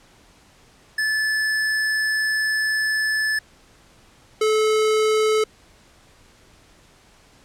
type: tone pair in turn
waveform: square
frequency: 1738 / 433 Hz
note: A6 / A4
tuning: -22 / -28 cents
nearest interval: 2 octaves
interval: 2406 cents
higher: first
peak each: -20 / -17 dBFS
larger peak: second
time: 0.98-3.39 / 4.41-5.44 s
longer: first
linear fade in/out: 5 ms
effects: pink hiss -53 dBFS RMS until 7.44 s + low-pass 9000 Hz 12 dB/octave